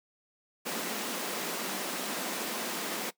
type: high-pass noise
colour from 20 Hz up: pink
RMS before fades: -35 dBFS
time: 0.65-3.11 s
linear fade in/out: 20 ms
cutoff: 190 Hz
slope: 48 dB/octave
effects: noise-tail reverb RT60 0.1 s tail -18 dB re dry